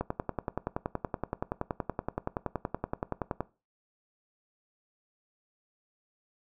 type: click train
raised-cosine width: 1 ms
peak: -16 dBFS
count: 37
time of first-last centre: 0.01-3.406 s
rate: 10.6 Hz
effects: noise-tail reverb RT60 0.3 s tail -19 dB re dry